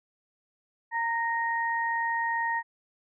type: tone pair together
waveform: sine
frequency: 922.2 / 1864.7 Hz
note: A#5 / A#6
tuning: -19 / 0 cents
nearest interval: octave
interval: 1219 cents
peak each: -28 / -29 dBFS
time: 0.91-2.63 s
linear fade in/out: 50 ms
effects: none